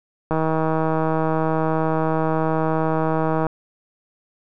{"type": "click train", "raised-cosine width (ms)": 1, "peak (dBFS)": -8, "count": 503, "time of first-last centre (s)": [0.31, 3.467], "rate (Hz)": 159, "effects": []}